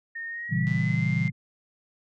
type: tone with pitch glide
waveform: sine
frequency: 1838 to 2099 Hz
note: A#6 to C7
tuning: -25 to +5 cents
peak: -32 dBFS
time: 0.15-1.3 s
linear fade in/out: 10 ms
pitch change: +230 cents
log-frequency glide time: 0.28-1.08 s
type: chord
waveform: sine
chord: A# diminished seventh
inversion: none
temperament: equal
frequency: 116.54 / 138.59 / 164.81 / 196 Hz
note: A#2 / C#3 / E3 / G3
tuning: 0 / 0 / 0 / 0 cents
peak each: -28 / -28 / -26 / -30 dBFS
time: 0.49-1.32 s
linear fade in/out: 50 ms
type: click train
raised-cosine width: 0.2 ms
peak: -29 dBFS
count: 80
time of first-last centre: 0.67-1.278 s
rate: 130 Hz
effects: none